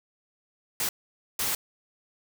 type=noise bursts at uneven times; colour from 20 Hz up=white; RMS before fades=-28 dBFS; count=2; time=0.8-0.89 / 1.39-1.55 s; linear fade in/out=2 ms; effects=none